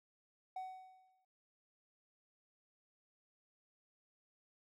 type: tone with exponential decay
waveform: triangle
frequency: 750 Hz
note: F#5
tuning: 23 cents sharp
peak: -37 dBFS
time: 0.56-1.25 s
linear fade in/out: 5 ms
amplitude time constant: 150 ms
effects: tanh soft clip ceiling -33 dBFS